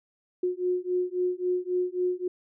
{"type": "beating tone pair", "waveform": "sine", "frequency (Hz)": [359.9, 363.6], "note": ["F#4", "F#4"], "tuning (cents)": [-48, -30], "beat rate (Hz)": 3.7, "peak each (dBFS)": -28, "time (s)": [0.43, 2.28], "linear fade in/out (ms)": 5, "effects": []}